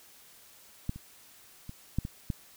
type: clicks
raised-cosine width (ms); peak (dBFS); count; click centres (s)
5; -18 / -30 / -28 / -15 / -23 / -18; 6; 0.894 / 0.96 / 1.694 / 1.986 / 2.051 / 2.302
effects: white hiss -56 dBFS RMS until 2.56 s